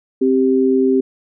sine tone pair together, 262.9 / 392 Hz, C4 / G4, +8 / 0 cents, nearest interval perfect fifth, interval 692 cents, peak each -14 dBFS, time 0.21-1.01 s, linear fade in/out 10 ms, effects none

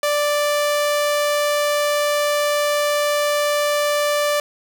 sawtooth tone, 587.3 Hz, D5, in tune, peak -13 dBFS, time 0.03-4.4 s, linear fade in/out 2 ms, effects none

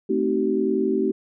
sine chord, A half-diminished seventh, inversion none, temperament equal with one note detuned, 220 / 261.6 / 311.1 / 381.9 Hz, A3 / C4 / Eb4 / G4, 0 / 0 / 0 / -45 cents, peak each -26 / -26 / -26 / -22 dBFS, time 0.09-1.12 s, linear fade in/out 10 ms, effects none

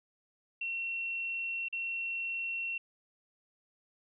sine tone with dropouts, 2721 Hz, F7, 46 cents flat, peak -33 dBFS, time 0.61-2.78 s, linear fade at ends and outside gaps 5 ms, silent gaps 1.685-1.726 s, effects none

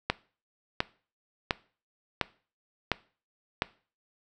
click train, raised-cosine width 0.3 ms, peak -8 dBFS, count 6, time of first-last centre 0.1-3.621 s, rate 1.42 Hz, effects noise-tail reverb RT60 0.4 s tail -20 dB re dry

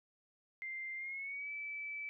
sine tone with pitch glide, 2093 to 2309 Hz, C7 to D7, 0 to -30 cents, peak -40 dBFS, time 0.62-2.09 s, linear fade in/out 0 ms, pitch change +170 cents, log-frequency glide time 0.96-1.51 s, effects none

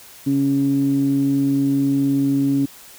sawtooth tone with low-pass filter, 138.59 Hz, C#3, in tune, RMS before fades -18 dBFS, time 0.26-2.66 s, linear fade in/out 10 ms, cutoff 280 Hz, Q 7.1, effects white hiss -43 dBFS RMS until 2.98 s

